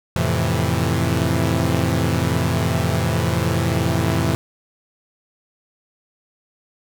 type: chord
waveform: sawtooth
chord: F major seventh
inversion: none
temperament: equal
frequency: 87.31 / 110 / 130.81 / 164.81 Hz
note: F2 / A2 / C3 / E3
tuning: 0 / 0 / 0 / 0 cents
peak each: -19 dBFS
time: 0.16-4.35 s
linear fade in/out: 0 ms
effects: none